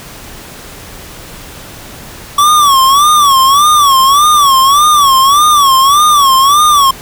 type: tone with vibrato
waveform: square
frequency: 1134 Hz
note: C#6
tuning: 39 cents sharp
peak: -5 dBFS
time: 2.38-6.91 s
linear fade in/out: 5 ms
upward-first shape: sine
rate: 1.7 Hz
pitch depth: 130 cents each way
effects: pink hiss -30 dBFS RMS until 7.01 s